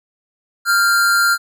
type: tone pair together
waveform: square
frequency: 1391.9 / 1589 Hz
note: F6 / G6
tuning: -6 / +23 cents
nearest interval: major second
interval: 229 cents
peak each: -13 / -22 dBFS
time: 0.65-1.38 s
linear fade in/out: 50 ms
effects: none